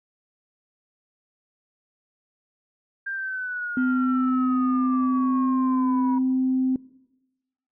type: exponential sweep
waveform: sine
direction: down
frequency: 1598 to 960 Hz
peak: -27 dBFS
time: 3.06-6.19 s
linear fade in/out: 10 ms
type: tone with pitch glide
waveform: sine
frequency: 255.2 to 259.4 Hz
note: C4 to C4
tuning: -43 to -15 cents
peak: -19 dBFS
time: 3.77-6.76 s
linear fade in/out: 2 ms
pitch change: +28 cents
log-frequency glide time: 3.89-6.24 s
effects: noise-tail reverb RT60 1.0 s tail -21 dB re dry + tanh soft clip ceiling -12 dBFS